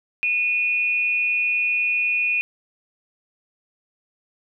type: tone pair together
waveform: sine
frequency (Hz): 2460 / 2672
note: D#7 / E7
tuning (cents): -20 / +23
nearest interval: minor second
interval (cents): 143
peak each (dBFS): -19 / -27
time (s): 0.23-2.41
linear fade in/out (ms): 0
effects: none